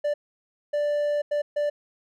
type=tone bursts at uneven times; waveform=triangle; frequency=587.3 Hz; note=D5; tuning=in tune; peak=-20 dBFS; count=4; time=0.04-0.14 / 0.73-1.22 / 1.31-1.42 / 1.56-1.7 s; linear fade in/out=10 ms; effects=none

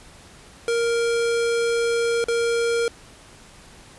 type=tone with dropouts; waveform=square; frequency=466.9 Hz; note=A#4; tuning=3 cents sharp; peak=-20 dBFS; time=0.68-2.88 s; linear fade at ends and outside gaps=1 ms; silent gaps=2.241-2.284 s; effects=pink hiss -47 dBFS RMS until 3.98 s + resampled to 24000 Hz

